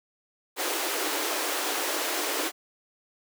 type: high-pass noise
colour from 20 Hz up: pink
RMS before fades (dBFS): -29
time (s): 0.56-2.52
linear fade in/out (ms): 50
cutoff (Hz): 290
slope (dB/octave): 96
effects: none